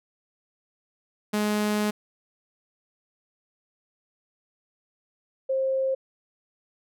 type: tone pair in turn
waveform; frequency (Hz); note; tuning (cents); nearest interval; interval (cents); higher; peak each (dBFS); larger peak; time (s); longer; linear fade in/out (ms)
sawtooth / sine; 210 / 531; G#3 / C5; +19 / +25; octave + major third; 1606; second; -19 / -22; first; 1.33-1.91 / 5.49-5.95; first; 10
effects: none